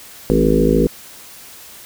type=harmonic tone with a mistuned harmonic; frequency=53.6 Hz; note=A1; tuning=45 cents flat; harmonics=1 / 3 / 4 / 5 / 6 / 7 / 8 / 9; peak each=-20 / -19 / -20 / -18 / -23 / -19 / -19 / -19 dBFS; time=0.3-0.87 s; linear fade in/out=0 ms; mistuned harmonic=5; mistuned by=-32 cents; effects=white hiss -39 dBFS RMS until 1.85 s